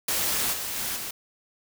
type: noise with level steps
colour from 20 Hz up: white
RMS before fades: -26 / -32 / -30 / -34 dBFS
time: 0.08-1.11 s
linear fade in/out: 5 ms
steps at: 0.52 / 0.75 / 0.95 s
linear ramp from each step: 20 ms
effects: none